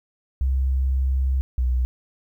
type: tone pair in turn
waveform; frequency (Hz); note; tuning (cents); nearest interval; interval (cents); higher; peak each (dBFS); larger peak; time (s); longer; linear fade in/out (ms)
sine; 65.9 / 62.43; C2 / B1; +13 / +19; minor second; 94; first; -18; neither; 0.41-1.41 / 1.58-1.85; first; 0
effects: 10-bit